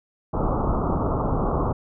pink low-pass noise, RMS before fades -23 dBFS, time 0.33-1.73 s, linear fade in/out 10 ms, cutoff 1300 Hz, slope 96 dB/octave, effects none

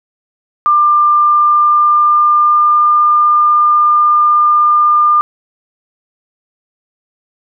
sine tone with pitch glide, 1193 to 1202.7 Hz, D6 to D6, +27 to +41 cents, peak -6 dBFS, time 0.66-5.21 s, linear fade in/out 0 ms, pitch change +14 cents, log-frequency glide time 1.06-2.88 s, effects none

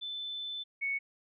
sine tone pair in turn, 3520 / 2217 Hz, A7 / C#7, 0 / 0 cents, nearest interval minor sixth, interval 800 cents, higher first, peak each -36 / -30 dBFS, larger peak second, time 0.01-0.64 / 0.81-0.99 s, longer first, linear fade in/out 20 ms, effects none

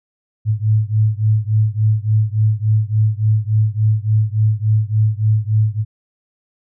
sine beating tone pair, 106.6 / 110.1 Hz, G#2 / A2, +46 / +2 cents, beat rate 3.5 Hz, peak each -15 / -16 dBFS, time 0.45-5.85 s, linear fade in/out 50 ms, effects none

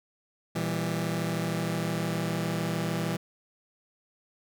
sawtooth chord, E diminished, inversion second, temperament just, 118.67 / 164.81 / 197.78 Hz, Bb2 / E3 / G3, +31 / 0 / +16 cents, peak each -31 / -26 / -30 dBFS, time 0.55-3.17 s, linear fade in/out 10 ms, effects none

